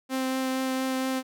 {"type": "tone with vibrato", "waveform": "sawtooth", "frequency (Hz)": 261.6, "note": "C4", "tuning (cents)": 0, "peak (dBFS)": -22, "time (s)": [0.09, 1.23], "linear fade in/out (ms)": 50, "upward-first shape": "triangle", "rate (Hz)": 4.3, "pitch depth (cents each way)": 10, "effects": []}